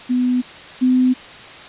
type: tone pair in turn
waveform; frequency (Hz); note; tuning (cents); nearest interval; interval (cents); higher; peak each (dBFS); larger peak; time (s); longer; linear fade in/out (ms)
sine; 249.6 / 254.4; B3 / C4; +19 / -48; unison; 33; second; -14 / -11; second; 0.09-0.42 / 0.81-1.14; neither; 20
effects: white hiss -37 dBFS RMS until 1.68 s + resampled to 8000 Hz